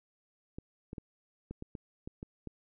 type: clicks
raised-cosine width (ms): 3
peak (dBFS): -28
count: 9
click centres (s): 0.585 / 0.931 / 0.982 / 1.51 / 1.624 / 1.752 / 2.075 / 2.229 / 2.473
effects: none